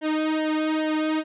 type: tone with flanger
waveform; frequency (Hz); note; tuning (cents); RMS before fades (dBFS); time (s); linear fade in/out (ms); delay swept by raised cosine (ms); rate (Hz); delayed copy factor
sawtooth; 311.1; D#4; 0; -24; 0.01-1.24; 50; 0.81 to 2.21; 2.4; -0.9
effects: resampled to 8000 Hz